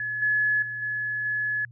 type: tone with level steps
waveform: sine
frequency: 1704 Hz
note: G#6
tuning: 44 cents sharp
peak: -27 / -20 / -30 / -26 / -24 dBFS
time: 0-1.65 s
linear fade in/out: 2 ms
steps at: 0.22 / 0.62 / 0.82 / 1.25 s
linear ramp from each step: 5 ms
effects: added 119 Hz sine -45 dBFS peak until 1.71 s